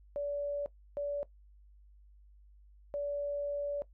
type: tone bursts at uneven times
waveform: sine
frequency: 575 Hz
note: D5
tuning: 37 cents flat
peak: -32 dBFS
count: 3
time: 0.16-0.66 / 0.97-1.23 / 2.94-3.82 s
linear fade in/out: 0 ms
effects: noise-tail reverb RT60 0.1 s tail -17 dB re dry + added 50 Hz sine -56 dBFS peak until 3.93 s